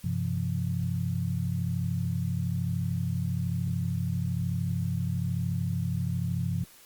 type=tone cluster; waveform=sine; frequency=96.5 / 129.5 / 170.6 Hz; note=G2 / C3 / F3; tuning=-27 / -17 / -40 cents; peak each=-31 dBFS; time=0.04-6.64 s; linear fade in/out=5 ms; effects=white hiss -54 dBFS RMS until 6.85 s + Opus 48 kbps